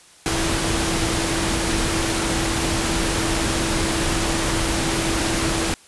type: tone in noise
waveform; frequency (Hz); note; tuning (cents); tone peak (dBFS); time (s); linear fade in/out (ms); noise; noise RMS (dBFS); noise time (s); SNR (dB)
sine; 329.6; E4; 0; -26; 0.26-5.74; 0; pink; -22; 0.26-5.74; -7
effects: white hiss -49 dBFS RMS until 5.87 s + resampled to 24000 Hz